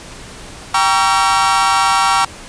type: chord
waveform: 40% pulse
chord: G diminished seventh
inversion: none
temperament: just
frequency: 784 / 940.8 / 1128.9 / 1354.7 Hz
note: G5 / Bb5 / Db6 / Fb6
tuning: 0 / +16 / +31 / +47 cents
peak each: -16 dBFS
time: 0.74-2.25 s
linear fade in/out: 5 ms
effects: pink hiss -34 dBFS RMS until 2.48 s + resampled to 22050 Hz